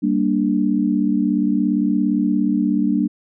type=chord; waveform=sine; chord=G minor; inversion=none; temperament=equal; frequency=196 / 233.1 / 293.7 Hz; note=G3 / Bb3 / D4; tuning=0 / 0 / 0 cents; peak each=-20 / -20 / -19 dBFS; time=0.02-3.08 s; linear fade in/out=20 ms; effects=none